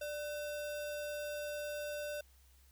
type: tone with sample-and-hold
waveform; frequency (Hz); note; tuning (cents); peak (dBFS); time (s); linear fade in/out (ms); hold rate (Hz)
sine; 591; D5; +11; -38; 0.01-2.21; 5; 2100
effects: added 65 Hz sine -62 dBFS peak until 2.71 s + white hiss -69 dBFS RMS until 2.71 s